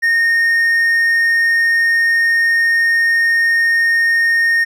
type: tone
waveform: triangle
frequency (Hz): 1843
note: A#6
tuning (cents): -20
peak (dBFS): -9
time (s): 0.02-4.65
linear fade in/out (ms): 20
effects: none